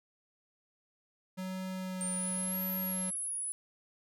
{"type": "tone with vibrato", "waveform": "square", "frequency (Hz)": 186, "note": "F#3", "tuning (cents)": 9, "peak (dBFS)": -37, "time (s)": [1.37, 3.11], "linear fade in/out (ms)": 20, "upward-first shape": "sine", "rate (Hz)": 0.94, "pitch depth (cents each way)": 11}
{"type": "linear two-way sweep", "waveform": "sine", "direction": "up then down", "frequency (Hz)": [8770, 11840, 10020], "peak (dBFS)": -34, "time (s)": [2.01, 3.52], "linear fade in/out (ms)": 0, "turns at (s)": 2.65}
{"effects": []}